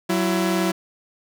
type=tone pair together; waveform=sawtooth; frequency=186.98 / 335 Hz; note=F#3 / E4; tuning=+18 / +28 cents; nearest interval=minor seventh; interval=1010 cents; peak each=-18 dBFS; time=0.09-0.72 s; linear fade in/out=10 ms; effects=none